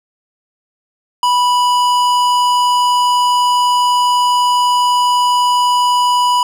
sine tone with tanh clipping, 984 Hz, B5, 7 cents flat, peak -12 dBFS, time 1.23-6.43 s, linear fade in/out 2 ms, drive 17 dB, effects none

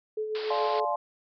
sine tone with tremolo, 431.3 Hz, A4, 35 cents flat, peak -27 dBFS, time 0.17-0.85 s, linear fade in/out 5 ms, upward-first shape sine, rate 7 Hz, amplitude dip 45%
white band-pass noise, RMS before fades -40 dBFS, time 0.35-0.8 s, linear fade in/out 0 ms, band 330 to 4900 Hz, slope 96 dB/octave
sine chord, D minor seventh, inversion none, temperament equal with one note detuned, 587.3 / 698.5 / 857.4 / 1046.5 Hz, D5 / F5 / A5 / C6, 0 / 0 / -45 / 0 cents, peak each -31 dBFS, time 0.5-0.96 s, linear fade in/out 5 ms
effects none

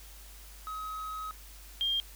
triangle / sine tone pair in turn, 1272 / 3205 Hz, D#6 / G7, +38 / +38 cents, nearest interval octave + major third, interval 1600 cents, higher second, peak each -34 / -27 dBFS, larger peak second, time 0.67-1.31 / 1.81-2 s, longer first, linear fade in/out 0 ms, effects added 50 Hz sine -49 dBFS peak until 2.15 s + white hiss -53 dBFS RMS until 2.15 s

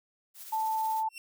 blue noise with tremolo, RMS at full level -44 dBFS, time 0.34-1.04 s, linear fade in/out 50 ms, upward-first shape sine, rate 16 Hz, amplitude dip 40%
sine tone, 881 Hz, A5, 2 cents sharp, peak -27 dBFS, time 0.52-1.09 s, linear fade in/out 10 ms
sawtooth tone with exponential growth, 2717 Hz, F7, 48 cents flat, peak -33 dBFS, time 1.08-1.18 s, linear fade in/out 1 ms, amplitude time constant 21 ms
effects none

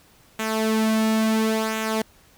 sawtooth tone with flanger, 220 Hz, A3, in tune, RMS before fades -22 dBFS, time 0.39-2.02 s, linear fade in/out 5 ms, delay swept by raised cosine 0.2 to 2.6 ms, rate 0.72 Hz, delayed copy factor -0.6, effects pink hiss -55 dBFS RMS until 2.37 s

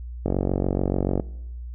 click train, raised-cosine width 2 ms, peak -9 dBFS, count 45, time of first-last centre 0.26-1.198 s, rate 46.9 Hz, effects noise-tail reverb RT60 0.9 s tail -22 dB re dry + added 60 Hz sine -32 dBFS peak until 1.74 s

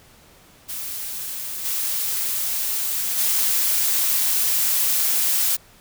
blue noise with level steps, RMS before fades -30 / -24 / -20 dBFS, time 0.68-5.57 s, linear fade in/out 20 ms, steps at 1.64 / 3.17 s, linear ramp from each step 20 ms, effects pink hiss -51 dBFS RMS until 5.8 s

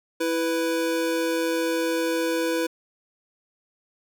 square tone pair together, 329.6 / 494.6 Hz, E4 / B4, 0 / +3 cents, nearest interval perfect fifth, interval 703 cents, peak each -26 dBFS, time 0.2-2.67 s, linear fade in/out 10 ms, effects none

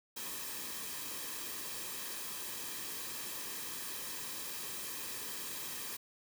white noise with comb filter, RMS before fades -42 dBFS, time 0.16-5.97 s, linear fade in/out 10 ms, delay 1.4 ms, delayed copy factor -0.55, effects none

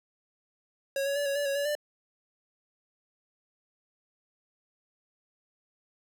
square tone with pitch steps, 549 / 559 / 575 / 556 / 576 / 554 / 570 / 592 Hz, C#5 / C#5 / D5 / C#5 / D5 / C#5 / C#5 / D5, -17 / +14 / -37 / +5 / -34 / -1 / +48 / +14 cents, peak -28 dBFS, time 0.96-1.752 s, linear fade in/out 2 ms, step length 99 ms, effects none

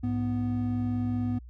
triangle tone pair together, 103.83 / 247 Hz, G#2 / B3, 0 / 0 cents, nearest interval octave + minor third, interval 1500 cents, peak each -28 / -26 dBFS, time 0.03-1.39 s, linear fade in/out 10 ms, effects added 60 Hz sine -43 dBFS peak until 1.49 s

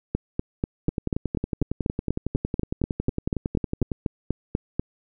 two click trains, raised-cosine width 3 ms, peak -12 / -10 dBFS, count 34 / 20, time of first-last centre 0.89-3.918 / 0.15-4.795 s, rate 10.9 / 4.09 Hz, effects none

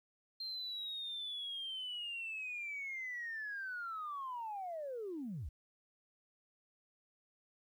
sine linear sweep, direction down, 4186 to 53.1 Hz, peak -39 dBFS, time 0.4-5.49 s, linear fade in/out 5 ms, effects tanh soft clip ceiling -35 dBFS + 12-bit

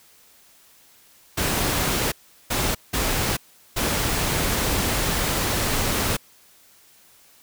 pink noise bursts at uneven times, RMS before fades -23 dBFS, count 4, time 1.37-2.12 / 2.5-2.75 / 2.93-3.37 / 3.76-6.17 s, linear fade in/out 10 ms, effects white hiss -54 dBFS RMS until 7.42 s

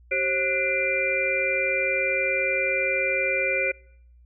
sine tone cluster, 385.2 / 536 / 1473 / 2050 / 2380 Hz, G4 / C5 / F#6 / C7 / D7, -30 / +42 / -8 / -36 / +22 cents, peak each -32 / -27 / -32 / -30 / -24 dBFS, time 0.11-3.72 s, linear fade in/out 10 ms, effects noise-tail reverb RT60 0.7 s tail -25 dB re dry + added 60 Hz sine -50 dBFS peak until 4.25 s

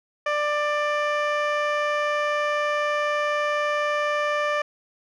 15% pulse tone with low-pass filter, 592 Hz, D5, 14 cents sharp, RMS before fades -24 dBFS, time 0.26-4.62 s, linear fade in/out 5 ms, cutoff 3100 Hz, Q 0.58, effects none

